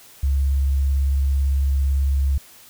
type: tone with vibrato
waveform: sine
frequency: 68.7 Hz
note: C#2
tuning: 15 cents flat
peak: -16 dBFS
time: 0.23-2.38 s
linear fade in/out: 5 ms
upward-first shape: triangle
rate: 18 Hz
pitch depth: 33 cents each way
effects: white hiss -47 dBFS RMS until 2.69 s